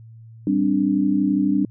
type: chord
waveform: sine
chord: G suspended fourth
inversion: none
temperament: equal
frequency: 196 / 261.6 / 293.7 Hz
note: G3 / C4 / D4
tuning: 0 / 0 / 0 cents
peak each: -21 / -23 / -19 dBFS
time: 0.47-1.65 s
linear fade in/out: 2 ms
effects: added 113 Hz sine -40 dBFS peak until 1.7 s